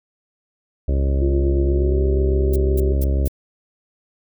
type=harmonic tone; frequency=68.1 Hz; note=C#2; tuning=30 cents flat; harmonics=1 / 2 / 3 / 4 / 5 / 6 / 7 / 8 / 9; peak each=-16 / -28 / -34 / -31 / -32 / -33 / -41 / -34 / -36 dBFS; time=0.88-3.28 s; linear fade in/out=5 ms
type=tone with pitch glide; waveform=sine; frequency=349.2 to 383 Hz; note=F4 to G4; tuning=0 to -40 cents; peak=-21 dBFS; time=1.21-2.93 s; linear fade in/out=10 ms; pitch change=+160 cents; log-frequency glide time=1.65-2.04 s
type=noise bursts; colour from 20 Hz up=violet; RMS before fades=-32 dBFS; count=4; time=2.53-3.284 s; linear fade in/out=5 ms; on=31 ms; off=210 ms
effects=none